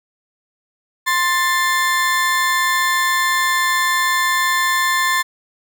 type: tone pair together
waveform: 35% pulse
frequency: 1050.1 / 1766 Hz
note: C6 / A6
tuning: +6 / +6 cents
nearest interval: major sixth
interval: 900 cents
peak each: -16 dBFS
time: 1.06-5.23 s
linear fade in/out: 20 ms
effects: none